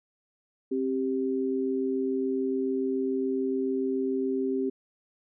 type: tone pair together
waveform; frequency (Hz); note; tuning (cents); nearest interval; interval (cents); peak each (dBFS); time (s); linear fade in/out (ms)
sine; 265 / 392; C4 / G4; +22 / 0; perfect fifth; 678; -28 / -28; 0.71-4.7; 10
effects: none